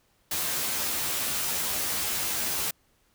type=noise with comb filter; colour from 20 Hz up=white; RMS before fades=-29 dBFS; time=0.31-2.71 s; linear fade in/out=5 ms; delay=13 ms; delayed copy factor=+0.95; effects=pink hiss -67 dBFS RMS until 3.14 s